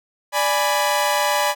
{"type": "chord", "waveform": "sawtooth", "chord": "G# diminished", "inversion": "second", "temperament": "equal", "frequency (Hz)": [587.3, 830.6, 987.8], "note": ["D5", "G#5", "B5"], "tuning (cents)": [0, 0, 0], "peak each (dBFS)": -18, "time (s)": [0.32, 1.55], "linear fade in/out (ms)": 50, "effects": []}